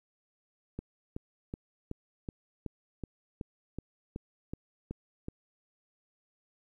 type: click train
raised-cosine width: 3 ms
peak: -24 dBFS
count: 13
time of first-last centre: 0.79-5.284 s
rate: 2.67 Hz
effects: 11-bit